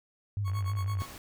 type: tone with vibrato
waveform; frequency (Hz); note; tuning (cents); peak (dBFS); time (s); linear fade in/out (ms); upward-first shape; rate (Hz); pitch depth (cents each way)
sine; 98; G2; 0; -28; 0.37-1.02; 0; triangle; 6; 100
type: tone with tremolo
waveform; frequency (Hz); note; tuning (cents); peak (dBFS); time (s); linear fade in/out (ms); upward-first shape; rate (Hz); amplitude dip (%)
40% pulse; 1104; C#6; -7; -37; 0.44-1.13; 50; sine; 9; 95
type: click train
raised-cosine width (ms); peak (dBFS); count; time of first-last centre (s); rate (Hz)
0.5; -35; 30; 0.48-1.007; 55
type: noise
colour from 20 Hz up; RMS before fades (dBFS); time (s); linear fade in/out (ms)
pink; -46; 1-1.18; 2
effects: none